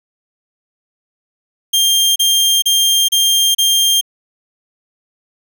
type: tone bursts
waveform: sawtooth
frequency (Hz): 3194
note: G7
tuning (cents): +32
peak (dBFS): -7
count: 5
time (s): 1.73-4.012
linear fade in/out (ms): 10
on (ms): 430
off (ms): 33
effects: none